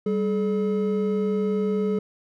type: tone pair together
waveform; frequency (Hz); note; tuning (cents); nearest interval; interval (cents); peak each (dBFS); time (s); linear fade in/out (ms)
triangle; 196 / 427.7; G3 / A4; 0 / -49; octave + major second; 1351; -22; 0.06-1.99; 5
effects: none